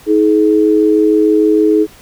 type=tone pair together; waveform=sine; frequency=318.1 / 424.6 Hz; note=D#4 / G#4; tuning=+38 / +38 cents; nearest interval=perfect fourth; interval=500 cents; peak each=-10 dBFS; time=0.06-1.87 s; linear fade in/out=50 ms; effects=pink hiss -41 dBFS RMS until 2.01 s